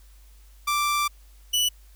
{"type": "tone pair in turn", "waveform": "sawtooth", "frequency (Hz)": [1174.7, 2960], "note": ["D6", "F#7"], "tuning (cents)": [0, 0], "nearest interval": "octave + major third", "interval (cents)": 1600, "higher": "second", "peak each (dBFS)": [-18, -17], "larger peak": "second", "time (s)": [[0.67, 1.08], [1.53, 1.69]], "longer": "first", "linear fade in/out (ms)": 10, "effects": ["added 50 Hz sine -48 dBFS peak until 1.95 s", "white hiss -60 dBFS RMS until 1.95 s"]}